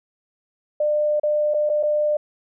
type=tone with dropouts; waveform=sine; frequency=599 Hz; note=D5; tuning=34 cents sharp; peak=-17 dBFS; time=0.8-2.17 s; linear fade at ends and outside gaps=5 ms; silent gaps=1.198-1.233 / 1.539-1.543 / 1.693-1.697 / 1.829-1.833 s; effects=none